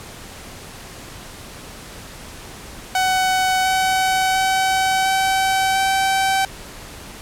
sawtooth tone with pitch steps, 750 / 755.2 / 760.5 / 765.8 / 771.1 Hz, F#5 / F#5 / F#5 / G5 / G5, +23 / +35 / +47 / -41 / -29 cents, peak -12 dBFS, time 2.95-6.45 s, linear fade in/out 2 ms, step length 700 ms, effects pink hiss -37 dBFS RMS until 7.21 s + low-pass 12000 Hz 12 dB/octave

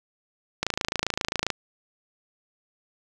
click train, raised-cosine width 0.2 ms, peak -7 dBFS, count 25, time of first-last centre 0.63-1.503 s, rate 27.5 Hz, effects none

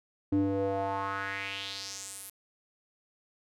square tone with band-pass filter sweep, 97.9 Hz, G2, 2 cents flat, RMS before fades -33 dBFS, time 0.32-2.3 s, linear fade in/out 5 ms, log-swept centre 270 to 12000 Hz, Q 3.3, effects none

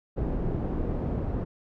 pink low-pass noise, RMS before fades -29 dBFS, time 0.16-1.45 s, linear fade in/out 20 ms, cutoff 480 Hz, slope 12 dB/octave, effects none

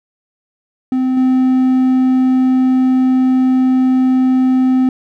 triangle tone with level steps, 257.9 Hz, C4, 25 cents flat, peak -10 / -7 dBFS, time 0.92-4.89 s, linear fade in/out 2 ms, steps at 1.17 s, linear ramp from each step 2 ms, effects none

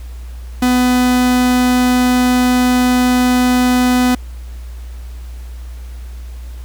45% pulse tone, 249.7 Hz, B3, 19 cents sharp, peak -10 dBFS, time 0.62-4.15 s, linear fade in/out 5 ms, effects added 60 Hz sine -26 dBFS peak until 6.64 s + pink hiss -45 dBFS RMS until 6.64 s

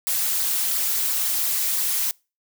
blue noise with flanger, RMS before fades -23 dBFS, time 0.07-2.11 s, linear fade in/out 0 ms, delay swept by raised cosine 0.31 to 5.51 ms, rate 2.9 Hz, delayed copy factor -0.55, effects noise-tail reverb RT60 0.3 s tail -26 dB re dry

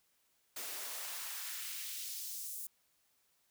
white noise with high-pass filter sweep, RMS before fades -43 dBFS, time 0.56-2.67 s, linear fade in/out 5 ms, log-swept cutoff 320 to 9200 Hz, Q 0.99, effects white hiss -75 dBFS RMS until 3.5 s

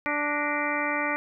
harmonic tone with a mistuned harmonic, 293.7 Hz, D4, in tune, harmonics 1 / 2 / 3 / 4 / 5 / 6 / 7 / 8, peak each -33 / -33 / -33 / -33 / -33 / -33 / -33 / -33 dBFS, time 0.06-1.16 s, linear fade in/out 0 ms, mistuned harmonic 6, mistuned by +100 cents, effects none

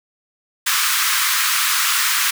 pink high-pass noise, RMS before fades -18 dBFS, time 0.66-2.31 s, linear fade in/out 10 ms, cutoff 1100 Hz, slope 48 dB/octave, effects none

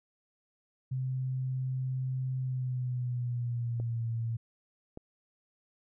sine tone with pitch glide, 129.8 to 114.97 Hz, C3 to A#2, -13 to -23 cents, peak -30 dBFS, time 0.91-4.37 s, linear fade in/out 10 ms, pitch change -210 cents, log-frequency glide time 2.39-4.08 s
clicks, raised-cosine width 2 ms, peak -29 dBFS, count 2, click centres 3.8 / 4.974 s
effects none

